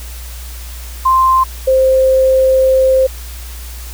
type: tone pair in turn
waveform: sine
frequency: 1046.5 / 524.3 Hz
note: C6 / C5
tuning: 0 / +3 cents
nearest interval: octave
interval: 1197 cents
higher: first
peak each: -7 dBFS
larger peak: neither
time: 1.05-1.44 / 1.67-3.07 s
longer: second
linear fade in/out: 10 ms
effects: added 60 Hz sine -26 dBFS peak until 3.93 s + white hiss -34 dBFS RMS until 3.93 s